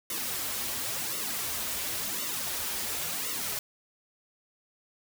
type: noise with flanger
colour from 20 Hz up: white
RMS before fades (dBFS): -33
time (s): 0.1-3.59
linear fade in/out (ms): 2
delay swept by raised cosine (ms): 1.2 to 6.9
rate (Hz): 0.94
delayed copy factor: -0.85
effects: none